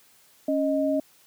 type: tone pair together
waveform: sine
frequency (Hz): 277.2 / 621.3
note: C#4 / D#5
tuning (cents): 0 / -3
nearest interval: octave + major second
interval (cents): 1397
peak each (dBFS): -24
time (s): 0.48-1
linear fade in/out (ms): 5
effects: white hiss -58 dBFS RMS until 1.26 s + high-pass 100 Hz 12 dB/octave